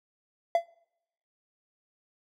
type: tone with exponential decay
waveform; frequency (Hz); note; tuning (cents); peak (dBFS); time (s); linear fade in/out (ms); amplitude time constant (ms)
triangle; 679; F5; -49; -15; 0.55-0.66; 2; 23
effects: noise-tail reverb RT60 0.8 s tail -25 dB re dry